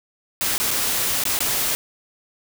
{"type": "noise with dropouts", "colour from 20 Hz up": "white", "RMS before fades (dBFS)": -22, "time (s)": [0.41, 1.75], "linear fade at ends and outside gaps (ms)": 0, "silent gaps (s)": [[0.58, 0.6], [0.708, 0.712], [1.238, 1.253], [1.39, 1.405]], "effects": []}